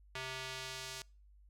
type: tone with band-pass filter sweep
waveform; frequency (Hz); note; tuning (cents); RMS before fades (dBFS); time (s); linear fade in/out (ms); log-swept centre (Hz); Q
square; 130.81; C3; 0; -44; 0.15-1.02; 2; 2600 to 5700; 0.86
effects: noise-tail reverb RT60 0.4 s tail -26 dB re dry + added 50 Hz sine -59 dBFS peak until 1.49 s